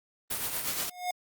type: noise with tremolo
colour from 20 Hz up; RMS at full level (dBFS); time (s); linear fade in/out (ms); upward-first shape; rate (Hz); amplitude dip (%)
white; -30; 0.3-0.9; 10; triangle; 8.4; 55
type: tone with exponential growth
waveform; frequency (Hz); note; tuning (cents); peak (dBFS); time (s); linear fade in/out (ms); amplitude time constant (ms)
square; 720; F#5; -47; -27; 0.79-1.11; 5; 68
effects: Opus 32 kbps